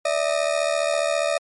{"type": "ring-modulated tone", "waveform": "40% pulse", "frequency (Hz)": 618, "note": "D#5", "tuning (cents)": -12, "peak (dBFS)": -16, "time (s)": [0.05, 1.38], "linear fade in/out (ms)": 5, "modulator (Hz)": 37.4, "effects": ["MP3 48 kbps"]}